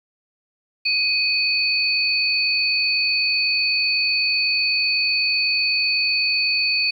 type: tone pair together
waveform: sine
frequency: 2506 / 4476 Hz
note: D#7 / C#8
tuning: +12 / +16 cents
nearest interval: minor seventh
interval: 1004 cents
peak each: -20 dBFS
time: 0.85-6.91 s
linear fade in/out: 10 ms
effects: 9-bit